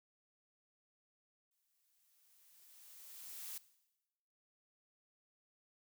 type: noise with exponential growth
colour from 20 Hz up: blue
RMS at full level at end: -45 dBFS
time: 1.51-3.58 s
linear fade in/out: 5 ms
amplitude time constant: 450 ms
effects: noise-tail reverb RT60 1.0 s tail -18 dB re dry